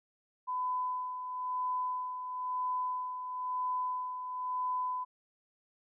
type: tone with tremolo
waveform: sine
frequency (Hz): 1005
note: B5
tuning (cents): +30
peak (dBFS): -30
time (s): 0.47-5.05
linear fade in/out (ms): 20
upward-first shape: sine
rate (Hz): 1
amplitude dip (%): 55
effects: none